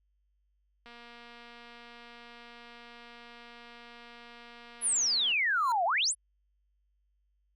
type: click train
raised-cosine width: 0.3 ms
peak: -35 dBFS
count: 1058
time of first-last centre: 0.86-5.32 s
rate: 237 Hz
type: exponential two-way sweep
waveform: sine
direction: down then up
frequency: 11000 to 659.3 to 11000 Hz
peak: -25 dBFS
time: 4.81-6.15 s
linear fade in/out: 50 ms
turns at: 5.85 s
type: tone with exponential growth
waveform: square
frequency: 1370 Hz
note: F6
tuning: 34 cents flat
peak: -35 dBFS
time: 5.47-5.72 s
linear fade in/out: 1 ms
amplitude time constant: 54 ms
effects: added 50 Hz sine -70 dBFS peak until 7.55 s